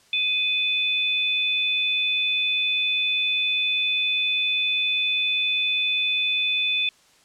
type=tone pair together; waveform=sine; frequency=2500 / 3505 Hz; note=D#7 / A7; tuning=+8 / -7 cents; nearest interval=tritone; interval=585 cents; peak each=-23 dBFS; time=0.13-6.89 s; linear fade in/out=2 ms; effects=white hiss -57 dBFS RMS until 7.24 s + low-pass 8000 Hz 12 dB/octave